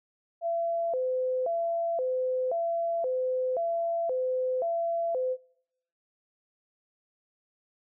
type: tone with vibrato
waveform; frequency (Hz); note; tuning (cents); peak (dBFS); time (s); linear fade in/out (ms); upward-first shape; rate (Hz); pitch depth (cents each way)
sine; 587.3; D5; 0; -26; 0.41-5.37; 50; square; 0.95; 240
effects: noise-tail reverb RT60 0.8 s tail -25 dB re dry